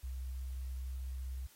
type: tone with pitch glide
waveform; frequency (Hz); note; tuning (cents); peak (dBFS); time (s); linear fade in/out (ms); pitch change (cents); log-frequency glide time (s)
sine; 64.2 to 64.61; C2 to C2; -32 to -21; -38; 0.03-1.47; 10; +11; 0.16-1.14
effects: white hiss -63 dBFS RMS until 1.55 s + AAC 48 kbps

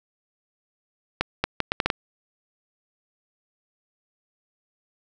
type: accelerating click train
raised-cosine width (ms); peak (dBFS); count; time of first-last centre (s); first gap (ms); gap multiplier
0.3; -5; 7; 1.21-1.902; 230; 0.71
effects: none

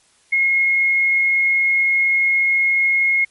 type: tone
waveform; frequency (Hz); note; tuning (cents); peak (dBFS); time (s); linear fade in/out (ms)
sine; 2158; C#7; -47; -13; 0.32-3.25; 10
effects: white hiss -56 dBFS RMS until 3.3 s + MP3 48 kbps

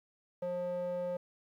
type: tone with band-pass filter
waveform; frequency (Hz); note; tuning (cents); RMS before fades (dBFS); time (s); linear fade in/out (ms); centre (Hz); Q
square; 178; F3; +33; -36; 0.42-1.17; 5; 550; 3.9
effects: 12-bit

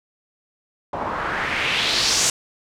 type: noise with low-pass filter sweep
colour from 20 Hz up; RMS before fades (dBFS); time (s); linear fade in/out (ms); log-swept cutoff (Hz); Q
white; -22; 0.93-2.3; 2; 790 to 7300; 2.4
effects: none

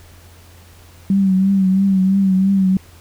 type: tone with vibrato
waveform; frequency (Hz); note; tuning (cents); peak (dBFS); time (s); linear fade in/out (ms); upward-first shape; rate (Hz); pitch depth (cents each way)
sine; 192; G3; -36; -11; 1.1-2.77; 2; triangle; 3; 55
effects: added 86 Hz sine -43 dBFS peak until 3 s + pink hiss -47 dBFS RMS until 3 s

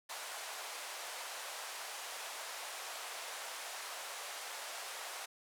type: band-pass noise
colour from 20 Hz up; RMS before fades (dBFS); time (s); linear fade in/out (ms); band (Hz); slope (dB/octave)
pink; -45; 0.09-5.26; 10; 600 to 12000; 24
effects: none

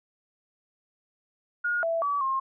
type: tone with pitch steps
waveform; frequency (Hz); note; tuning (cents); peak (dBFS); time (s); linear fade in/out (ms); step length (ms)
sine; 1433 / 663 / 1144 / 1067; F6 / E5 / D6 / C6; +44 / +10 / -46 / +34; -24; 1.64-2.4; 10; 190
effects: none

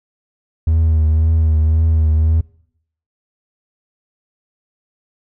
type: tone with vibrato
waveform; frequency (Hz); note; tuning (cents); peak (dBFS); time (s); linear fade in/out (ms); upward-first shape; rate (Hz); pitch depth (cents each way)
triangle; 79.4; D#2; +36; -8; 0.67-2.41; 5; triangle; 1.9; 41
effects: noise-tail reverb RT60 0.7 s tail -24 dB re dry + tanh soft clip ceiling -4 dBFS

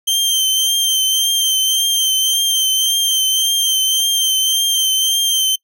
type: tone with vibrato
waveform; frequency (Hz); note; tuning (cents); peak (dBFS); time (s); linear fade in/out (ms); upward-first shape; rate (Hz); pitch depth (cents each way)
sawtooth; 3136; G7; 0; -10; 0.07-5.56; 10; triangle; 1.8; 34
effects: noise-tail reverb RT60 0.1 s tail -24 dB re dry

